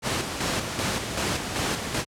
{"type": "noise with tremolo", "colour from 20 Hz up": "pink", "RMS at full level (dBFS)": -25, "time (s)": [0.02, 2.05], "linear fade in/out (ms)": 50, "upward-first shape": "square", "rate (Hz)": 2.6, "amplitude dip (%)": 45, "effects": ["high-pass 80 Hz 12 dB/octave", "low-pass 9000 Hz 12 dB/octave"]}